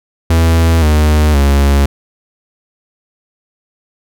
45% pulse tone with pitch steps, 82.41 / 76.01 / 70.1 Hz, E2 / D#2 / C#2, 0 / -40 / +20 cents, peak -7 dBFS, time 0.3-1.86 s, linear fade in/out 5 ms, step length 520 ms, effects none

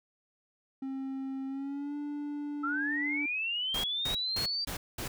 triangle tone with pitch glide, 267.7 to 291.9 Hz, C4 to D4, +40 to -10 cents, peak -32 dBFS, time 0.82-3.26 s, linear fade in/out 5 ms, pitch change +150 cents, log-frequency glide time 1.47-1.96 s
sine linear sweep, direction up, 1309 to 4699 Hz, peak -30 dBFS, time 2.63-4.65 s, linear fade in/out 10 ms
pink noise bursts, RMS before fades -37 dBFS, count 5, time 3.74-5.08 s, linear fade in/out 5 ms, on 100 ms, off 210 ms
effects none

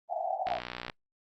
pink band-pass noise, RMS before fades -33 dBFS, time 0.08-0.61 s, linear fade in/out 50 ms, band 640 to 790 Hz, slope 96 dB/octave
click train, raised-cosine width 0.3 ms, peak -20 dBFS, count 27, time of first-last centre 0.47-0.898 s, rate 60.7 Hz
effects noise-tail reverb RT60 0.1 s tail -24 dB re dry + Opus 24 kbps

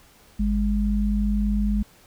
sine tone pair together, 51.6 / 206.4 Hz, G#1 / G#3, -10 / -10 cents, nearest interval 2 octaves, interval 2400 cents, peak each -22 dBFS, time 0.39-1.83 s, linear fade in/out 10 ms, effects pink hiss -54 dBFS RMS until 2.06 s

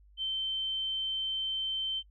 sine tone, 3100 Hz, G7, 20 cents flat, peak -30 dBFS, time 0.17-2.03 s, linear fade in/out 50 ms, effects noise-tail reverb RT60 0.1 s tail -25 dB re dry + added 50 Hz sine -56 dBFS peak until 2.1 s

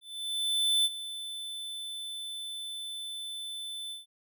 square tone with ADSR envelope, 3520 Hz, A7, in tune, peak -23 dBFS, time 0.01-4.06 s, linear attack 840 ms, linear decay 36 ms, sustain -14 dB, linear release 150 ms, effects none

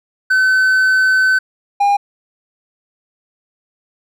triangle tone pair in turn, 1522 / 808.6 Hz, F#6 / G#5, +48 / -46 cents, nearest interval major seventh, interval 1094 cents, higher first, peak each -8 dBFS, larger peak neither, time 0.3-1.39 / 1.8-1.97 s, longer first, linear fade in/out 10 ms, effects none

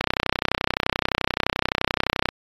click train, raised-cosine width 0.3 ms, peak -3 dBFS, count 73, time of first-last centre 0.01-2.288 s, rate 31.6 Hz, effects AAC 32 kbps

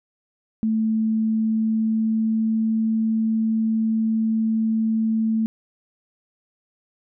sine tone with pitch glide, 220.4 to 221.9 Hz, A3 to A3, +3 to +15 cents, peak -18 dBFS, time 0.63-5.46 s, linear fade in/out 0 ms, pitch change +12 cents, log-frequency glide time 1.27-2.79 s, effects none

